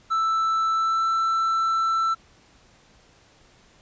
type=tone with pitch glide; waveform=triangle; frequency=1322 to 1332.7 Hz; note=E6 to E6; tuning=+5 to +19 cents; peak=-18 dBFS; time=0.1-2.15 s; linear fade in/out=20 ms; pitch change=+14 cents; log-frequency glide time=0.73-1.07 s; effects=pink hiss -56 dBFS RMS until 3.81 s + resampled to 16000 Hz